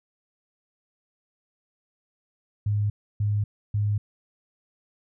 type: tone bursts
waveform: sine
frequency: 103.83 Hz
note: G#2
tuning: in tune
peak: -21 dBFS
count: 3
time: 2.66-3.98 s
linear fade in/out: 5 ms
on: 240 ms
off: 300 ms
effects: none